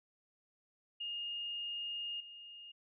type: tone with level steps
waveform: sine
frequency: 2839 Hz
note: F7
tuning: 28 cents sharp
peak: -38 / -49 dBFS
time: 1-2.72 s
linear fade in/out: 10 ms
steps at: 2.2 s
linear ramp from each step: 5 ms
effects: none